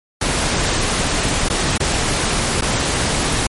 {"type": "noise with dropouts", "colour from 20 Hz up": "pink", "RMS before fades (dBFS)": -18, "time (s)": [0.21, 3.47], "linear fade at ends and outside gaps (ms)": 5, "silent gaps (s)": [[1.487, 1.499], [1.778, 1.801], [2.611, 2.62]], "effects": ["MP3 48 kbps"]}